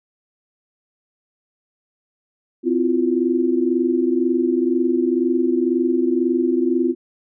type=tone cluster; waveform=sine; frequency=257 / 333.4 / 355.4 Hz; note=C4 / E4 / F4; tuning=-31 / +20 / +30 cents; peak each=-20 dBFS; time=2.63-6.95 s; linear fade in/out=50 ms; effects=none